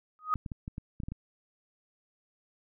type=tone with exponential growth; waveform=sine; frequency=1251 Hz; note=D#6; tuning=9 cents sharp; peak=-21 dBFS; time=0.19-0.34 s; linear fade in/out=0 ms; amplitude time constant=32 ms
type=clicks; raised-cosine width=5 ms; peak=-25 dBFS; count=9; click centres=0.357 / 0.462 / 0.518 / 0.679 / 0.781 / 1.002 / 1.035 / 1.085 / 1.12 s
effects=none